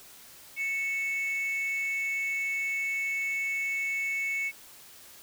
sine tone pair together, 2212 / 2633 Hz, C#7 / E7, -4 / -3 cents, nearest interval minor third, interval 301 cents, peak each -26 / -36 dBFS, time 0.56-4.52 s, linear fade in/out 50 ms, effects tanh soft clip ceiling -26 dBFS + white hiss -51 dBFS RMS until 5.22 s

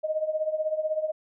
sine tone with tremolo, 622.3 Hz, D#5, in tune, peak -21 dBFS, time 0.03-1.12 s, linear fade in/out 20 ms, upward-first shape triangle, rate 16 Hz, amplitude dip 85%, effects none

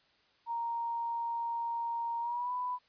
sine tone with pitch glide, 932.3 to 993.5 Hz, A#5 to B5, 0 to +10 cents, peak -32 dBFS, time 0.46-2.79 s, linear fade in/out 50 ms, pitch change +110 cents, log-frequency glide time 2.2-2.52 s, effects white hiss -68 dBFS RMS until 2.88 s + resampled to 11025 Hz

